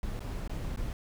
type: noise with dropouts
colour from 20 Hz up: brown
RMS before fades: -35 dBFS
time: 0.03-0.93 s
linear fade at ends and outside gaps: 1 ms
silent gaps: 0.194-0.205 / 0.477-0.495 / 0.761-0.773 s
effects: none